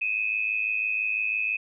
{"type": "tone pair together", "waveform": "sine", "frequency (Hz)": [2487, 2593], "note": ["D#7", "E7"], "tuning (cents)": [-1, -29], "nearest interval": "minor second", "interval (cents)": 72, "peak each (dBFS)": -27, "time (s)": [0.01, 1.57], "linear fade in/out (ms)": 10, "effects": []}